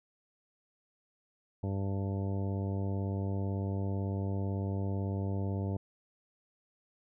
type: harmonic tone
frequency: 98 Hz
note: G2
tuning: in tune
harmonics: 1 / 2 / 3 / 4 / 5 / 6 / 7 / 9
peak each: -32 / -38 / -42 / -44 / -46 / -48 / -49 / -51 dBFS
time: 1.63-5.77 s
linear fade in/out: 5 ms
effects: none